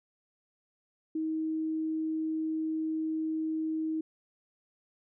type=tone; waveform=sine; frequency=316.6 Hz; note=D#4; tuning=30 cents sharp; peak=-29 dBFS; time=1.15-4.01 s; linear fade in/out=5 ms; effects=none